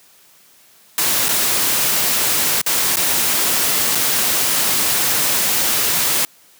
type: noise with dropouts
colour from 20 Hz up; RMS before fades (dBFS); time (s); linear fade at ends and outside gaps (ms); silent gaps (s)
white; -17; 0.98-6.25; 1; 1.284-1.289 / 2.615-2.663 / 2.958-2.969 / 3.95-3.954
effects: white hiss -50 dBFS RMS until 6.59 s + high-pass 100 Hz 12 dB/octave